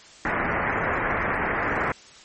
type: low-pass noise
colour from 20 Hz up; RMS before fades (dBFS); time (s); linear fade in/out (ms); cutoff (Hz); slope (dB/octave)
white; -25; 0.25-1.92; 2; 2100; 48
effects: white hiss -48 dBFS RMS until 2.24 s + MP3 32 kbps